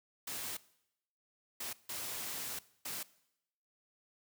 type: noise bursts at uneven times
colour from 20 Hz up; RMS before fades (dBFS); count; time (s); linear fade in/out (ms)
white; -41; 4; 0.27-0.57 / 1.6-1.73 / 1.89-2.59 / 2.85-3.03; 5
effects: noise-tail reverb RT60 0.8 s tail -20 dB re dry + high-pass 80 Hz 12 dB/octave